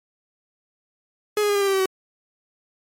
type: tone with pitch steps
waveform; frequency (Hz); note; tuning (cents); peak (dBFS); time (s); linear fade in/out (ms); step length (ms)
45% pulse; 420.5 / 414.2 / 408.1 / 402 / 396 / 390.1 / 384.3 / 378.5; G#4 / G#4 / G#4 / G4 / G4 / G4 / G4 / F#4; +22 / -5 / -30 / +44 / +18 / -8 / -34 / +39; -18; 1.37-1.858; 2; 61
effects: MP3 64 kbps